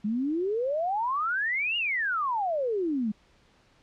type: exponential two-way sweep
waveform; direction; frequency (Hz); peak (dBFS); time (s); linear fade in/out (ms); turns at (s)
sine; up then down; 201.6 to 2901 to 201.6; -25; 0.04-3.12; 10; 1.77
effects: pink hiss -62 dBFS RMS until 3.82 s + low-pass 5000 Hz 12 dB/octave